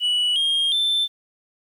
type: tone with pitch steps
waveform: sine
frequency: 2946 / 3231 / 3544 Hz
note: F#7 / G#7 / A7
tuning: -8 / -48 / +12 cents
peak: -15 dBFS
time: 0-1.08 s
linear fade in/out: 50 ms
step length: 360 ms
effects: tanh soft clip ceiling -17 dBFS + 9-bit